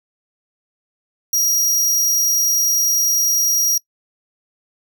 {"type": "tone", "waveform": "sawtooth", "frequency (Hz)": 5710, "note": "F8", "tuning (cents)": 37, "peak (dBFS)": -12, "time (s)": [1.33, 3.78], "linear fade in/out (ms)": 5, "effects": ["noise-tail reverb RT60 0.1 s tail -23 dB re dry"]}